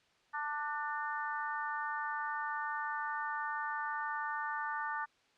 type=harmonic tone with a mistuned harmonic; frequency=295.6 Hz; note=D4; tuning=11 cents sharp; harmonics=3 / 4 / 5 / 6; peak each=-39 / -40 / -41 / -42 dBFS; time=0.33-5.06 s; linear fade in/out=20 ms; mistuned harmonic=6; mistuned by=+25 cents; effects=white hiss -69 dBFS RMS until 5.37 s + low-pass 4000 Hz 12 dB/octave